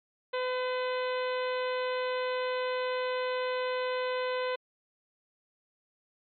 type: harmonic tone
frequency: 506 Hz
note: B4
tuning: 42 cents sharp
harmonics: 1 / 2 / 3 / 4 / 5 / 6 / 7 / 8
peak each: -30 / -36 / -40 / -42 / -44 / -46 / -47 / -48 dBFS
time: 0.33-4.56 s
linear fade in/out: 10 ms
effects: MP3 48 kbps